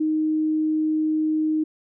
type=tone; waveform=sine; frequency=311.1 Hz; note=D#4; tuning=in tune; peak=-19 dBFS; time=0-1.64 s; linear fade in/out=10 ms; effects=none